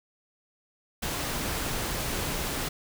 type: noise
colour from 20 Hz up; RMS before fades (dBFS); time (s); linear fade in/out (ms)
pink; -31; 1.02-2.69; 10
effects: none